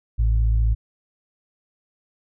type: tone pair together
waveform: sine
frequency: 54.88 / 110 Hz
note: A1 / A2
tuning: -4 / 0 cents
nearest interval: octave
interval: 1204 cents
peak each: -16 / -25 dBFS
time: 0.18-0.75 s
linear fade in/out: 20 ms
effects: none